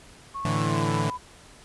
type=tone with pitch glide; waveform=sine; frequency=1100 to 997.1 Hz; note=C#6 to B5; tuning=-14 to +16 cents; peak=-30 dBFS; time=0.34-1.18 s; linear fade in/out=20 ms; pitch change=-170 cents; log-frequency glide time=0.59-0.88 s
type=chord; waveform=sawtooth; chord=A suspended fourth; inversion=none; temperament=equal with one note detuned; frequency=110.38 / 146.83 / 164.81 Hz; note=A2 / D3 / E3; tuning=+6 / 0 / 0 cents; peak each=-24 dBFS; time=0.45-1.1 s; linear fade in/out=0 ms
effects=pink hiss -50 dBFS RMS until 1.64 s + resampled to 24000 Hz